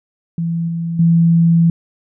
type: tone with level steps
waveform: sine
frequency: 167.3 Hz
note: E3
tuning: 26 cents sharp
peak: -16 / -18 / -8 dBFS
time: 0.38-1.7 s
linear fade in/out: 2 ms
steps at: 0.68 / 0.99 s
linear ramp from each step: 5 ms
effects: none